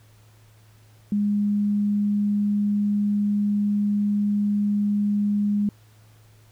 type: tone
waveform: sine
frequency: 205.6 Hz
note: G#3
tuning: 17 cents flat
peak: -19 dBFS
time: 1.12-5.69 s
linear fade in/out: 2 ms
effects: added 108 Hz sine -51 dBFS peak until 6.51 s + pink hiss -59 dBFS RMS until 6.51 s